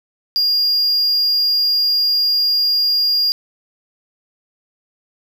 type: tone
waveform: triangle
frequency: 4824 Hz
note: D8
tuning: 46 cents sharp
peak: -12 dBFS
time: 0.36-3.32 s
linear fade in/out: 0 ms
effects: none